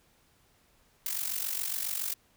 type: noise with amplitude modulation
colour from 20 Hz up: blue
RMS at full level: -30 dBFS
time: 1.06-2.14 s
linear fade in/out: 2 ms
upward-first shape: sine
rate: 47.2 Hz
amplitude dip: 75%
effects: pink hiss -66 dBFS RMS until 2.36 s